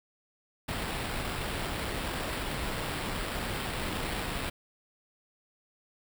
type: noise with sample-and-hold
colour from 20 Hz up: pink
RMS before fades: -34 dBFS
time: 0.68-4.5 s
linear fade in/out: 10 ms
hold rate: 6300 Hz
effects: none